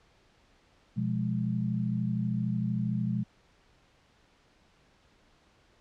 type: chord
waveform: sine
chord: F diminished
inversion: second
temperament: equal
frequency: 123.47 / 174.61 / 207.7 Hz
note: Cb3 / F3 / Ab3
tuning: 0 / 0 / 0 cents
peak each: -31 / -33 / -31 dBFS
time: 0.96-3.24 s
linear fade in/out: 20 ms
effects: pink hiss -64 dBFS RMS until 5.8 s + low-pass 5000 Hz 12 dB/octave